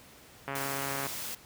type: click train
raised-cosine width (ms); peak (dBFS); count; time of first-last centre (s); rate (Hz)
0.5; -20; 82; 0.48-1.067; 138
type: noise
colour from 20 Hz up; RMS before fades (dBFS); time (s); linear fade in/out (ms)
white; -38; 0.55-1.35; 5
effects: pink hiss -54 dBFS RMS until 1.45 s + high-pass 60 Hz 12 dB/octave